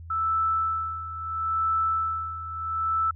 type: tone with tremolo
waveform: sine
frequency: 1318.5 Hz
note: E6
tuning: in tune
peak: -21 dBFS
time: 0.1-3.11 s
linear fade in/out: 5 ms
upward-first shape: sine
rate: 0.75 Hz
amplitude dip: 75%
effects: added 83 Hz sine -39 dBFS peak until 3.15 s